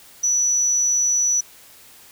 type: tone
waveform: sine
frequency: 5920 Hz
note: F#8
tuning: in tune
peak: -16 dBFS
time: 0.23-1.41 s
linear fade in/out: 10 ms
effects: white hiss -47 dBFS RMS until 2.11 s